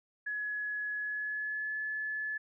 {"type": "tone with pitch glide", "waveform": "sine", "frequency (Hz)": [1691, 1722.5], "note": ["G#6", "A6"], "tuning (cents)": [31, -37], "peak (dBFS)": -33, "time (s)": [0.26, 2.38], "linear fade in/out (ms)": 10, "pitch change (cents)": 32, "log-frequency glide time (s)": [0.97, 1.76], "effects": []}